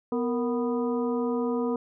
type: harmonic tone with a mistuned harmonic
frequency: 246.9 Hz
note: B3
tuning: in tune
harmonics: 1 / 2 / 3 / 4 / 5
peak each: -27 / -28 / -40 / -37 / -41 dBFS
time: 0.12-1.76 s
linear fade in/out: 2 ms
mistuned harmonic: 2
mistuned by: -98 cents
effects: none